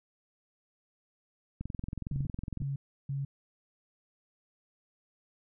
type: click train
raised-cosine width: 5 ms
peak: -24 dBFS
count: 23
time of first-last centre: 1.61-2.619 s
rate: 21.8 Hz
type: tone bursts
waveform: sine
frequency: 138.59 Hz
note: C#3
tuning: in tune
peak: -31 dBFS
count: 3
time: 2.11-3.25 s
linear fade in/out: 5 ms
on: 160 ms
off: 330 ms
effects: none